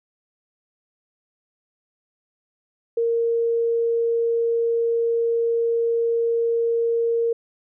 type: tone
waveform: sine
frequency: 463.7 Hz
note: A#4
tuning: 9 cents flat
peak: -18 dBFS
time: 2.97-7.33 s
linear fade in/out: 5 ms
effects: none